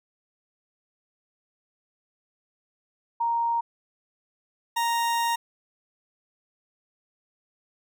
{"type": "tone pair in turn", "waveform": ["sine", "40% pulse"], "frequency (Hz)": [932.3, 932.3], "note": ["A#5", "A#5"], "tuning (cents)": [0, 0], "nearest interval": "unison", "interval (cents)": 0, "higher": "neither", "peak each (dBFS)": -22, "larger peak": "neither", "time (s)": [[3.2, 3.61], [4.76, 5.36]], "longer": "second", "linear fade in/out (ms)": 10, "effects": []}